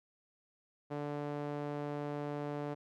sawtooth tone with band-pass filter, 146.2 Hz, D3, 7 cents flat, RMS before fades -39 dBFS, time 0.9-2.75 s, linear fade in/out 20 ms, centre 520 Hz, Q 0.92, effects none

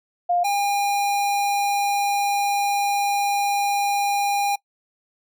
sine / square tone pair in turn, 704 / 808 Hz, F5 / G#5, +14 / -48 cents, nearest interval major second, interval 238 cents, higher second, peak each -17 / -20 dBFS, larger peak first, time 0.29-0.44 / 0.44-4.56 s, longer second, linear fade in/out 10 ms, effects noise-tail reverb RT60 0.1 s tail -23 dB re dry

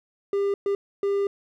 triangle tone bursts at uneven times, 399.4 Hz, G4, 32 cents sharp, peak -19 dBFS, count 3, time 0.33-0.54 / 0.66-0.75 / 1.03-1.27 s, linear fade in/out 2 ms, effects none

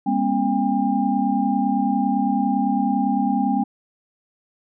sine tone cluster, 202.3 / 240.2 / 270.1 / 802 Hz, G#3 / B3 / C#4 / G5, -45 / -48 / -45 / +39 cents, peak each -23 dBFS, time 0.06-3.64 s, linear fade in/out 10 ms, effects none

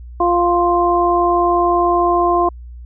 harmonic tone, 349.2 Hz, F4, in tune, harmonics 1 / 2 / 3, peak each -16 / -16 / -16 dBFS, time 0.2-2.49 s, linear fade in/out 5 ms, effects added 60 Hz sine -31 dBFS peak until 2.85 s

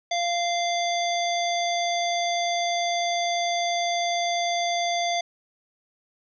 harmonic tone with a mistuned harmonic, 693 Hz, F5, 14 cents flat, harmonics 1 / 3 / 5 / 7 / 9, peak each -24 / -31 / -31 / -36 / -36 dBFS, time 0.11-5.21 s, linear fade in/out 5 ms, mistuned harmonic 7, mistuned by -49 cents, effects none

